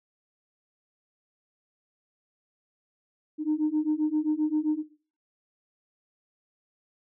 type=beating tone pair; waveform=sine; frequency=302.2 / 309.8 Hz; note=D4 / D#4; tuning=+50 / -7 cents; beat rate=7.6 Hz; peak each=-26 dBFS; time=3.38-4.83 s; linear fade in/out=50 ms; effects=noise-tail reverb RT60 0.4 s tail -18 dB re dry + tanh soft clip ceiling -18 dBFS